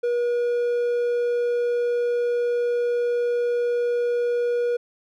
triangle tone, 480.8 Hz, B4, 46 cents flat, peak -18 dBFS, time 0.03-4.77 s, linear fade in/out 10 ms, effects none

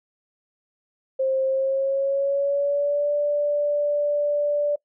sine tone with pitch glide, 530 to 584.7 Hz, C5 to D5, +22 to -8 cents, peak -19 dBFS, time 1.19-4.76 s, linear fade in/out 10 ms, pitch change +170 cents, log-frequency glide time 1.45-3.12 s, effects noise-tail reverb RT60 0.1 s tail -22 dB re dry

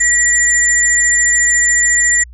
sine tone pair together, 1933 / 7193 Hz, B6 / A8, -38 / +37 cents, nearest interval octave + major seventh, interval 2275 cents, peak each -12 dBFS, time 0-2.24 s, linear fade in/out 10 ms, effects added 60 Hz sine -33 dBFS peak until 2.33 s

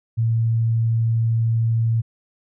sine tone, 114.1 Hz, A#2, 37 cents flat, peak -16 dBFS, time 0.17-2.02 s, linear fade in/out 20 ms, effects none

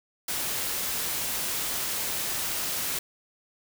white noise, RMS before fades -30 dBFS, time 0.28-2.99 s, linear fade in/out 5 ms, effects none

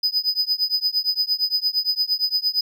triangle tone with tremolo, 4994 Hz, D#8, 6 cents sharp, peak -14 dBFS, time 0.03-2.61 s, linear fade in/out 5 ms, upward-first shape triangle, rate 8.7 Hz, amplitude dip 100%, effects none

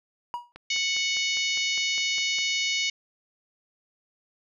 triangle tone with exponential decay, 962 Hz, B5, 46 cents flat, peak -24 dBFS, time 0.34-0.52 s, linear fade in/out 0 ms, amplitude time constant 37 ms
click train, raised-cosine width 0.3 ms, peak -26 dBFS, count 10, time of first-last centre 0.56-2.386 s, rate 4.93 Hz
harmonic tone, 738 Hz, F#5, 5 cents flat, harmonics 3 / 4 / 5 / 6 / 7 / 8 / 9, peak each -28 / -30 / -32 / -34 / -35 / -36 / -37 dBFS, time 0.7-2.9 s, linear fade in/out 5 ms
effects none

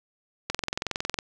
click train, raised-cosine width 0.2 ms, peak -10 dBFS, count 16, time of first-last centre 0.5-1.188 s, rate 21.8 Hz, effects none

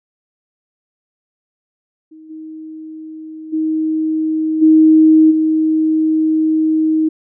sine tone with level steps, 314.9 Hz, D#4, 21 cents sharp, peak -36 / -28 / -14 / -5 / -11 dBFS, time 2.11-7.09 s, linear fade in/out 10 ms, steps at 2.29 / 3.52 / 4.61 / 5.3 s, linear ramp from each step 20 ms, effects none

